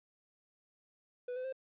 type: tone with pitch steps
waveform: triangle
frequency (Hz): 493.9 / 509.8 / 526.3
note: B4 / C5 / C5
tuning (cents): 0 / -45 / +10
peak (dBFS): -35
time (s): 1.28-1.526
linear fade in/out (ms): 5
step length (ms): 82
effects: resampled to 8000 Hz + 12-bit